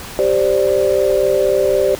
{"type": "chord", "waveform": "sine", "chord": "G suspended fourth", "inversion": "none", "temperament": "equal", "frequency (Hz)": [392, 523.3, 587.3], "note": ["G4", "C5", "D5"], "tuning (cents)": [0, 0, 0], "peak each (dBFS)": -16, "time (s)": [0.19, 1.95], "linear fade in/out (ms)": 0, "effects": ["pink hiss -31 dBFS RMS until 1.99 s"]}